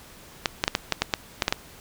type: clicks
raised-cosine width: 0.2 ms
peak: -3 dBFS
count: 10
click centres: 0.458 / 0.639 / 0.679 / 0.751 / 0.923 / 1.02 / 1.138 / 1.422 / 1.481 / 1.525 s
effects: pink hiss -48 dBFS RMS until 1.8 s